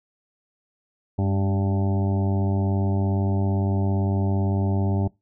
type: harmonic tone with a mistuned harmonic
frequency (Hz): 97.6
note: G2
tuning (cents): -7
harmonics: 1 / 2 / 3 / 4 / 6 / 7 / 8 / 9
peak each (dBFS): -21 / -27 / -31 / -33 / -37 / -38 / -39 / -40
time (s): 1.18-5.08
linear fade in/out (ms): 10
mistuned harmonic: 2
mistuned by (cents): +39
effects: noise-tail reverb RT60 0.2 s tail -21 dB re dry